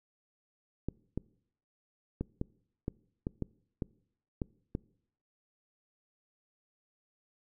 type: clicks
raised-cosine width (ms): 3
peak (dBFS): -20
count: 10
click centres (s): 0.886 / 1.176 / 2.21 / 2.414 / 2.881 / 3.269 / 3.423 / 3.822 / 4.418 / 4.751
effects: noise-tail reverb RT60 0.7 s tail -24 dB re dry